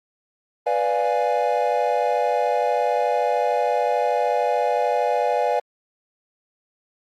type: chord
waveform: triangle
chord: B diminished seventh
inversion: none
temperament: equal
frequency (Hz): 493.9 / 587.3 / 698.5 / 830.6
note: B4 / D5 / F5 / Ab5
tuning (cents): 0 / 0 / 0 / 0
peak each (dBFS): -22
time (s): 0.66-5.6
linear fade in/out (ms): 10
effects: Opus 32 kbps